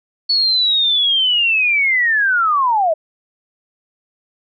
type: linear sweep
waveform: sine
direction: down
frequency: 4435 to 608 Hz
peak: -12 dBFS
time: 0.29-2.94 s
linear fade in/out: 10 ms
effects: none